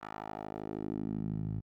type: tone with band-pass filter sweep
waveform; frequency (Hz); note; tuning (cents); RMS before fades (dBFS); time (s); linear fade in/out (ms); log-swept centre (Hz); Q
10% pulse; 52.8; G#1; +29; -38; 0.01-1.61; 20; 1200 to 110; 1.8
effects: Opus 48 kbps